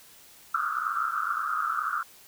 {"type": "band-pass noise", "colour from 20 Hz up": "white", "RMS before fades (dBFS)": -29, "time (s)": [0.54, 2.03], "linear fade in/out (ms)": 5, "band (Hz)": [1200, 1400], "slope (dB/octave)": 96, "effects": ["white hiss -53 dBFS RMS until 2.27 s"]}